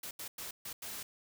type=noise bursts at uneven times; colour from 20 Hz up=white; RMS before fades=-43 dBFS; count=5; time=0.03-0.11 / 0.19-0.28 / 0.38-0.51 / 0.65-0.73 / 0.82-1.03 s; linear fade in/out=5 ms; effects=none